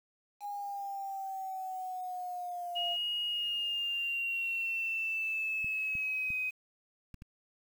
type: exponential sweep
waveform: sine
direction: down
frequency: 821 to 689 Hz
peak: -36 dBFS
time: 0.4-2.97 s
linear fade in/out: 50 ms
type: tone with pitch glide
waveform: sine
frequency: 2875 to 2517 Hz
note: F7 to D#7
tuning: +50 to +19 cents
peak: -31 dBFS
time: 2.75-6.51 s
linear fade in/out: 20 ms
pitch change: -231 cents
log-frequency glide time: 3.28-6.35 s
type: clicks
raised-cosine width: 5 ms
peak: -35 dBFS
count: 5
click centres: 5.645 / 5.953 / 6.304 / 7.143 / 7.221 s
effects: 9-bit